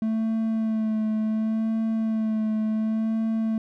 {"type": "tone with vibrato", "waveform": "triangle", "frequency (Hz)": 220, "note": "A3", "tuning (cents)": 0, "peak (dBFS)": -20, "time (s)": [0.02, 3.58], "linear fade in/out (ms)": 2, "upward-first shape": "sine", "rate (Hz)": 0.69, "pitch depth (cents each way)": 24, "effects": []}